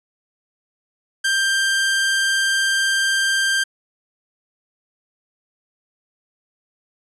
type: tone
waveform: sawtooth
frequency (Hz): 1581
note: G6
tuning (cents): +14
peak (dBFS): -13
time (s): 1.24-3.64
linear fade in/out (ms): 10
effects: resampled to 24000 Hz